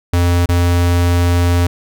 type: tone with dropouts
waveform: square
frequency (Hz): 87.31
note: F2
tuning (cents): 0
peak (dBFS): -11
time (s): 0.13-1.67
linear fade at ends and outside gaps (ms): 5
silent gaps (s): 0.459-0.489
effects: none